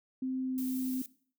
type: tone with pitch glide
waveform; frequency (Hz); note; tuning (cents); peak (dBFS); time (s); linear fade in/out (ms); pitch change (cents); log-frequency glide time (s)
sine; 259.9 to 257.5; C4 to C4; -11 to -28; -31; 0.22-1.02; 5; -17; 0.41-0.64
type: noise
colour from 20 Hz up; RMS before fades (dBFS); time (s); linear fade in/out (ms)
violet; -44; 0.58-1.06; 0
effects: noise-tail reverb RT60 0.5 s tail -19 dB re dry